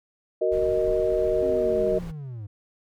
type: chord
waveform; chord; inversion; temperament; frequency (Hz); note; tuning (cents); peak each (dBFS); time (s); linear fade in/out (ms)
sine; D# minor; first; just; 373.4 / 466.7 / 622.3; F#4 / A#4 / D#5; +16 / +2 / 0; -25 / -25 / -24; 0.41-1.99; 10
type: noise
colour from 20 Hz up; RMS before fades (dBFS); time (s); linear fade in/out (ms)
brown; -37; 0.51-2.12; 20
type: linear sweep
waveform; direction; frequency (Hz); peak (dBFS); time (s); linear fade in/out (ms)
triangle; down; 277.2 to 98; -31; 1.42-2.47; 10
effects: none